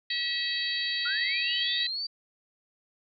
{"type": "harmonic tone", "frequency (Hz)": 646, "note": "E5", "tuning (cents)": -35, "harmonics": [3, 4, 5, 6, 7], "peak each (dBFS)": [-33, -38, -37, -32, -33], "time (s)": [0.1, 1.87], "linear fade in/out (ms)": 5}
{"type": "linear sweep", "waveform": "sine", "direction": "up", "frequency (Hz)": [1366, 4699], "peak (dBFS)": -30, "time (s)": [1.05, 2.07], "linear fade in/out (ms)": 10}
{"effects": []}